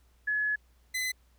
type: tone pair in turn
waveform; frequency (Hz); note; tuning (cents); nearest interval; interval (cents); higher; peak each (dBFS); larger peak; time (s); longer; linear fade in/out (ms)
sine / sawtooth; 1700 / 2022; G#6 / B6; +40 / +40; minor third; 300; second; -26; neither; 0.27-0.56 / 0.94-1.12; first; 10
effects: added 60 Hz sine -61 dBFS peak until 1.38 s + pink hiss -70 dBFS RMS until 1.38 s